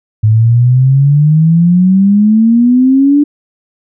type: exponential sweep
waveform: sine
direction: up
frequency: 106.5 to 294.9 Hz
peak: -4 dBFS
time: 0.23-3.24 s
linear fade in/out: 10 ms
effects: none